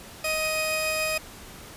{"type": "tone pair together", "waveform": "sawtooth", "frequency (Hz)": [627, 2501], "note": ["D#5", "D#7"], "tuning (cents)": [13, 8], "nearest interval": "2 octaves", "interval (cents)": 2395, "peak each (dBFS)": -24, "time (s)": [0.24, 1.18], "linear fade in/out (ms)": 5, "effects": ["pink hiss -44 dBFS RMS until 1.76 s", "resampled to 32000 Hz"]}